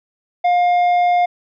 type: tone with tanh clipping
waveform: sine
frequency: 709 Hz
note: F5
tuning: 26 cents sharp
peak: -13 dBFS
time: 0.44-1.26 s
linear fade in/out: 10 ms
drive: 7 dB
effects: none